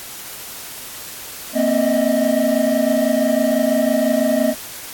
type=tone cluster; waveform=triangle; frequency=234.2 / 264 / 612 / 638 Hz; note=A#3 / C4 / D#5 / D#5; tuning=+8 / +16 / -29 / +43 cents; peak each=-18 dBFS; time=1.53-4.55 s; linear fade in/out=50 ms; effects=white hiss -33 dBFS RMS until 4.93 s + AAC 64 kbps